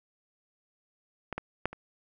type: clicks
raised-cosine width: 0.5 ms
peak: -19 / -18 / -12 / -27 dBFS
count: 4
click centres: 1.327 / 1.38 / 1.656 / 1.73 s
effects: none